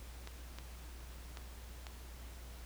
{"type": "clicks", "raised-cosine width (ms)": 0.2, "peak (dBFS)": -29, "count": 4, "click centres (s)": [0.274, 0.586, 1.372, 1.868], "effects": ["added 60 Hz sine -48 dBFS peak until 2.65 s", "pink hiss -56 dBFS RMS until 2.65 s"]}